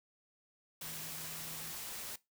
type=tone in noise; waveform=sine; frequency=160.2 Hz; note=E3; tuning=49 cents flat; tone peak=-54 dBFS; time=0.82-1.72 s; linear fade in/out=5 ms; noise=white; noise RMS=-44 dBFS; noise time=0.81-2.16 s; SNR=-13 dB; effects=noise-tail reverb RT60 0.2 s tail -19 dB re dry